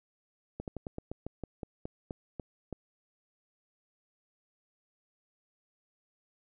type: slowing click train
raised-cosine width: 2 ms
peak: -24 dBFS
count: 13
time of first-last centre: 0.6-2.727 s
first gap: 78 ms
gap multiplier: 1.14
effects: none